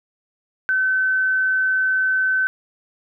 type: tone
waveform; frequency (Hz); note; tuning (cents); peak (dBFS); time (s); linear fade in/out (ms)
sine; 1526; G6; -47; -16; 0.69-2.47; 0
effects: none